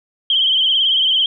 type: tone with vibrato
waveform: sine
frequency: 3136 Hz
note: G7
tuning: in tune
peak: -12 dBFS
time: 0.3-1.26 s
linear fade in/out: 2 ms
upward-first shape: triangle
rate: 18 Hz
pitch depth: 84 cents each way
effects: none